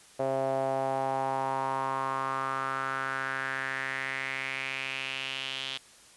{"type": "tone with band-pass filter sweep", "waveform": "sawtooth", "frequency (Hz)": 133.9, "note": "C3", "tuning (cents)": 40, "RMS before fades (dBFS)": -32, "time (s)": [0.19, 5.78], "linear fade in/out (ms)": 10, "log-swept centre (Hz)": [600, 3300], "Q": 4.2, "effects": ["white hiss -55 dBFS RMS until 6.16 s", "resampled to 24000 Hz"]}